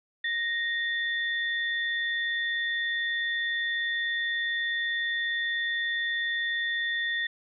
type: tone pair together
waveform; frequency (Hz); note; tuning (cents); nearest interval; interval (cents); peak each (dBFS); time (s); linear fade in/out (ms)
sine; 1864.7 / 3528; A#6 / A7; 0 / +4; major seventh; 1104; -27 / -34; 0.24-7.27; 5
effects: none